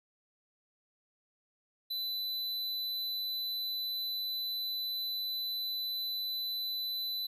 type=tone; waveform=square; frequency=4001 Hz; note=B7; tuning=22 cents sharp; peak=-34 dBFS; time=1.9-7.27 s; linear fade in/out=10 ms; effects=none